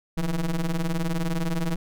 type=ring-modulated tone; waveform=square; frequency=81 Hz; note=E2; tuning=30 cents flat; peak=-21 dBFS; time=0.17-1.76 s; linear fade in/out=5 ms; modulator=90.8 Hz; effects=none